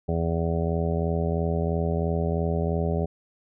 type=harmonic tone; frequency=83 Hz; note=E2; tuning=12 cents sharp; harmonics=1 / 2 / 3 / 4 / 5 / 6 / 7 / 8 / 9; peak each=-27 / -27 / -35 / -40 / -30 / -39 / -33 / -38 / -37 dBFS; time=0.08-3.06 s; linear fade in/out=10 ms; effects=none